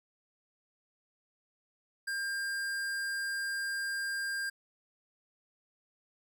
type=tone with hard clipping; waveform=sine; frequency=1600 Hz; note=G6; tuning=35 cents sharp; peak=-34 dBFS; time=2.07-4.5 s; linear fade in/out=10 ms; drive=18 dB; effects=none